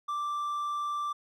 triangle tone, 1174.7 Hz, D6, in tune, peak -28 dBFS, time 0.08-1.13 s, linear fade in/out 10 ms, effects none

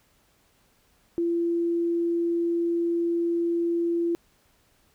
sine tone, 340 Hz, F4, 46 cents flat, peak -22 dBFS, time 1.18-4.15 s, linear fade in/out 0 ms, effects pink hiss -64 dBFS RMS until 4.94 s

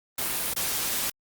white noise with dropouts, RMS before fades -28 dBFS, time 0.18-1.1 s, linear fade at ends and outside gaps 5 ms, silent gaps 0.538-0.562 s, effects Opus 32 kbps

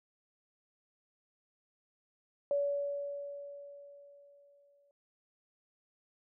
sine tone with exponential decay, 569 Hz, C#5, 45 cents sharp, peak -27 dBFS, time 2.51-4.91 s, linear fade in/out 1 ms, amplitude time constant 520 ms, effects none

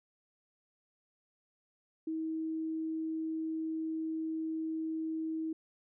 sine tone, 319.6 Hz, D#4, 47 cents sharp, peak -33 dBFS, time 2.07-5.53 s, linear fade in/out 5 ms, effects none

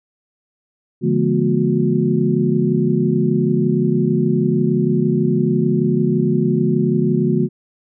sine tone cluster, 143 / 169.4 / 208.5 / 240.1 / 363.4 Hz, D3 / E3 / G#3 / B3 / F#4, -46 / +48 / +7 / -49 / -31 cents, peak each -20 dBFS, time 1.01-7.49 s, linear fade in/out 50 ms, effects none

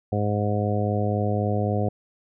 harmonic tone, 103.83 Hz, G#2, in tune, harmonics 1 / 2 / 3 / 4 / 5 / 6 / 7, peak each -24 / -28 / -33 / -31 / -30 / -33 / -31 dBFS, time 0.12-1.89 s, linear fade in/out 5 ms, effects none

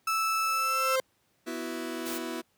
35% pulse tone with pitch glide, 1314 to 1328.5 Hz, E6 to E6, -6 to +13 cents, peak -24 dBFS, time 0.07-0.96 s, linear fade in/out 5 ms, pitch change +19 cents, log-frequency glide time 0.53-0.78 s
40% pulse tone with exponential growth, 523.3 Hz, C5, in tune, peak -23 dBFS, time 0.31-1 s, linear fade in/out 1 ms, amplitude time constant 150 ms
sawtooth chord, B suspended fourth, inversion none, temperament just, 246.9 / 329.3 / 370.4 Hz, B3 / E4 / F#4, 0 / -2 / +2 cents, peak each -34 / -32 / -35 dBFS, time 1.46-2.42 s, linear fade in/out 20 ms
white noise, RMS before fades -38 dBFS, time 2.05-2.19 s, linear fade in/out 20 ms
effects pink hiss -70 dBFS RMS until 2.57 s + high-pass 100 Hz 12 dB/octave

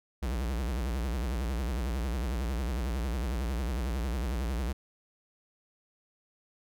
square tone with vibrato, 61.74 Hz, B1, in tune, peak -30 dBFS, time 0.22-4.73 s, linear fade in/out 10 ms, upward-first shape triangle, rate 11 Hz, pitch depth 260 cents each way, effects none

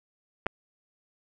clicks, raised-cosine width 0.5 ms, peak -21 / -10 dBFS, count 2, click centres 0.461 / 0.466 s, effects none

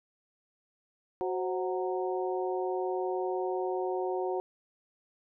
harmonic tone with a mistuned harmonic, 185 Hz, F#3, in tune, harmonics 2 / 3 / 4 / 5, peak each -31 / -37 / -36 / -40 dBFS, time 1.21-4.4 s, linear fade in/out 0 ms, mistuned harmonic 3, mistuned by -82 cents, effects none

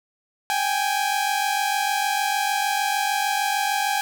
sawtooth tone pair together, 784 / 830.6 Hz, G5 / G#5, 0 / 0 cents, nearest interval minor second, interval 100 cents, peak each -20 dBFS, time 0.5-4.01 s, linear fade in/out 0 ms, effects none

